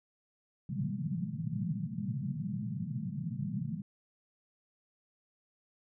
white band-pass noise, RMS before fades -36 dBFS, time 0.69-3.82 s, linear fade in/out 5 ms, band 110 to 220 Hz, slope 96 dB/octave, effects none

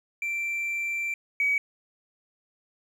triangle tone pair in turn, 2349 / 2270 Hz, D7 / C#7, 0 / +41 cents, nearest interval minor second, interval 59 cents, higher first, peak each -25 / -18 dBFS, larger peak second, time 0.22-1.14 / 1.4-1.58 s, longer first, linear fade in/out 2 ms, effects tanh soft clip ceiling -19 dBFS

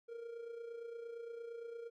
triangle tone with amplitude modulation, 466 Hz, A#4, 1 cent flat, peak -40 dBFS, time 0.08-1.9 s, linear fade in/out 20 ms, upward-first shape sine, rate 28.7 Hz, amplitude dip 55%, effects none

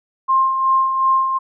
sine tone with tremolo, 1059 Hz, C6, 21 cents sharp, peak -11 dBFS, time 0.28-1.39 s, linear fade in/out 20 ms, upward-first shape sine, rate 2.7 Hz, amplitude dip 50%, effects none

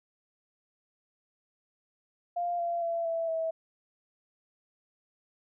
sine tone with pitch steps, 698.5 / 686.1 / 673.9 / 662 / 650.2 Hz, F5 / F5 / E5 / E5 / E5, 0 / -31 / +38 / +7 / -24 cents, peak -28 dBFS, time 2.36-3.51 s, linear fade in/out 10 ms, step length 230 ms, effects none

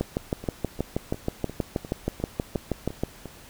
two click trains, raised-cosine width 2 ms, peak -23 / -11 dBFS, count 9 / 20, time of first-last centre 0.44-3.257 / 0.01-3.035 s, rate 2.84 / 6.28 Hz, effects pink hiss -48 dBFS RMS until 3.49 s

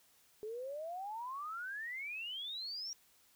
sine exponential sweep, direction up, 417.1 to 5710 Hz, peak -40 dBFS, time 0.43-2.93 s, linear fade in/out 0 ms, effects white hiss -68 dBFS RMS until 3.35 s

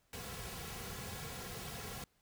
pink noise with comb filter, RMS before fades -45 dBFS, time 0.13-2.04 s, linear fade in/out 2 ms, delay 3.3 ms, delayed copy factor -0.7, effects pink hiss -75 dBFS RMS until 2.21 s

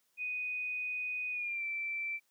sine tone with pitch glide, 2489 to 2336 Hz, D#7 to D7, 0 to -10 cents, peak -34 dBFS, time 0.17-2.2 s, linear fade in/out 50 ms, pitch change -110 cents, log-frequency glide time 1.31-1.64 s, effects white hiss -75 dBFS RMS until 2.3 s + high-pass 150 Hz 12 dB/octave

